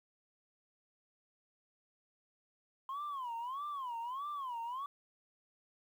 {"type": "tone with vibrato", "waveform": "sine", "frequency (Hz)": 1044, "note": "C6", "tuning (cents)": -4, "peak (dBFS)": -36, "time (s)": [2.89, 4.86], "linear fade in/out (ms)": 2, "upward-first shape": "sine", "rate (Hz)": 1.6, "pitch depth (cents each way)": 220, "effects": ["tanh soft clip ceiling -36 dBFS", "11-bit"]}